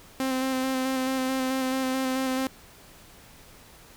sawtooth tone with vibrato, 261.6 Hz, C4, in tune, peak -21 dBFS, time 0.2-2.47 s, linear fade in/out 0 ms, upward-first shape square, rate 4.6 Hz, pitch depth 16 cents each way, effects pink hiss -51 dBFS RMS until 3.96 s

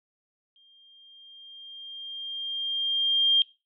sine tone with exponential growth, 3200 Hz, G7, 35 cents sharp, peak -16 dBFS, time 0.56-3.42 s, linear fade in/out 1 ms, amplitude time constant 620 ms, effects noise-tail reverb RT60 0.3 s tail -21 dB re dry

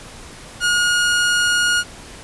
sawtooth tone, 1436 Hz, F6, 48 cents sharp, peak -11 dBFS, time 0.6-1.84 s, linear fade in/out 50 ms, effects pink hiss -38 dBFS RMS until 2.23 s + resampled to 24000 Hz

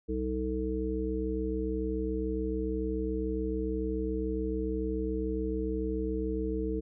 harmonic tone, 63.5 Hz, B1, 49 cents sharp, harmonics 1 / 3 / 5 / 7, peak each -34 / -38 / -34 / -34 dBFS, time 0.08-6.81 s, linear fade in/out 20 ms, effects none

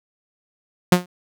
sawtooth tone with exponential decay, 179 Hz, F3, 43 cents sharp, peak -4 dBFS, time 0.92-1.06 s, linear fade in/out 5 ms, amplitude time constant 30 ms, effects none

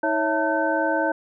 sine tone cluster, 318.4 / 555 / 659 / 895 / 1529 Hz, D#4 / C#5 / E5 / A5 / G6, +40 / +2 / -1 / +29 / -44 cents, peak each -26 dBFS, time 0.03-1.12 s, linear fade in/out 5 ms, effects none

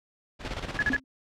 pink noise with tremolo, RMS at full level -32 dBFS, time 0.39-1 s, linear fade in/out 50 ms, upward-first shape square, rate 17 Hz, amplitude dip 60%
sine tone bursts, 1696 Hz, G#6, 36 cents sharp, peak -22 dBFS, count 3, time 0.79-0.964 s, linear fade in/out 0 ms, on 32 ms, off 39 ms
sine tone with exponential decay, 262.6 Hz, C4, 6 cents sharp, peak -22 dBFS, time 0.9-1.04 s, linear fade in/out 1 ms, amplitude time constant 30 ms
effects low-pass 4000 Hz 12 dB/octave

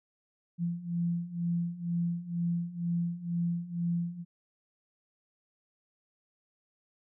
sine beating tone pair, 170.3 / 172.4 Hz, F3 / F3, -43 / -22 cents, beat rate 2.1 Hz, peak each -34 / -31 dBFS, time 0.58-4.25 s, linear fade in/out 50 ms, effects none

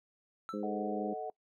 triangle tone with exponential decay, 1326 Hz, E6, 10 cents sharp, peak -34 dBFS, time 0.49-0.67 s, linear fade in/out 0 ms, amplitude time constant 39 ms
harmonic tone, 103.83 Hz, G#2, in tune, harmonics 2 / 3 / 4 / 5, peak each -38 / -40 / -41 / -42 dBFS, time 0.53-1.14 s, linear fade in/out 10 ms
sine chord, D# diminished, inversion second, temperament equal, 440 / 622.3 / 740 Hz, A4 / D#5 / F#5, 0 / 0 / 0 cents, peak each -41 / -43 / -39 dBFS, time 0.63-1.3 s, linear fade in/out 2 ms
effects noise-tail reverb RT60 0.1 s tail -23 dB re dry

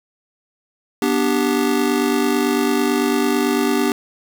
square chord, G major, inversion first, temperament just, 245 / 294 / 392 Hz, B3 / D4 / G4, -14 / +2 / 0 cents, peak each -21 dBFS, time 1.02-3.92 s, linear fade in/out 2 ms, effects 7-bit

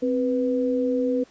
sine tone pair together, 261.5 / 493.6 Hz, C4 / B4, -1 / -1 cents, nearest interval major seventh, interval 1100 cents, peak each -23 dBFS, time 0.02-1.24 s, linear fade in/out 10 ms, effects pink hiss -55 dBFS RMS until 1.3 s + resampled to 16000 Hz

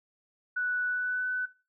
sine tone with pitch glide, 1480 to 1499.8 Hz, F#6 to F#6, 0 to +23 cents, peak -27 dBFS, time 0.56-1.46 s, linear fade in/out 10 ms, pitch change +23 cents, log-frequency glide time 0.87-1.25 s, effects noise-tail reverb RT60 0.3 s tail -19 dB re dry

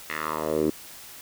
10% pulse tone with band-pass filter sweep, 77.78 Hz, D#2, in tune, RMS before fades -27 dBFS, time 0.1-0.7 s, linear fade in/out 0 ms, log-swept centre 2100 to 310 Hz, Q 2.7, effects white hiss -44 dBFS RMS until 1.21 s

